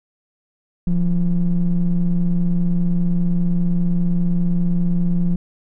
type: ring-modulated tone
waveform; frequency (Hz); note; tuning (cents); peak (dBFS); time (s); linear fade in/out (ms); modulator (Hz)
triangle; 82.5; E2; +2; -8; 0.87-5.36; 5; 92.5
effects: tanh soft clip ceiling -7 dBFS